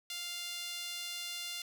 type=tone with high-pass filter; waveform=sawtooth; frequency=698.5 Hz; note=F5; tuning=in tune; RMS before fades=-41 dBFS; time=0.1-1.62 s; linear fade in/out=2 ms; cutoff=3200 Hz; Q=1.6; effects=none